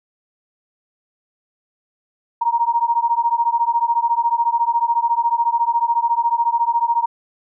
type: beating tone pair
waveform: sine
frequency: 930 / 944 Hz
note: A#5 / A#5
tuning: -4 / +22 cents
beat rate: 14 Hz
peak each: -18 dBFS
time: 2.41-7.06 s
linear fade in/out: 10 ms
effects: none